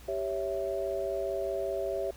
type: chord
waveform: sine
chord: C# diminished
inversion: second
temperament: equal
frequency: 392 / 554.4 / 659.3 Hz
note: G4 / C#5 / E5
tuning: 0 / 0 / 0 cents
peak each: -34 dBFS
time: 0.08-2.11 s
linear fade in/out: 5 ms
effects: added 60 Hz sine -49 dBFS peak until 2.16 s + pink hiss -54 dBFS RMS until 2.16 s